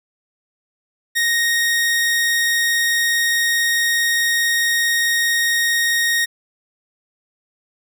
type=tone; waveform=sawtooth; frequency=1864.7 Hz; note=A#6; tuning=in tune; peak=-12 dBFS; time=1.15-6.26 s; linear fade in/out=20 ms; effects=none